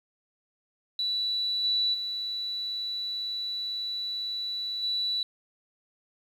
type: tone with level steps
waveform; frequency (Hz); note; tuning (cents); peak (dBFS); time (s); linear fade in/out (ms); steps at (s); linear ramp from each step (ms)
sine; 3951; B7; 0; -26 / -23 / -30 / -26; 0.99-5.23; 2; 1.63 / 1.93 / 4.82; 20
effects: 9-bit